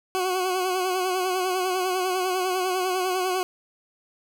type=tone with vibrato; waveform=20% pulse; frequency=369.3 Hz; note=F#4; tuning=3 cents flat; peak=-18 dBFS; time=0.15-3.43 s; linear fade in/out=0 ms; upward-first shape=sine; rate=10 Hz; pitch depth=44 cents each way; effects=none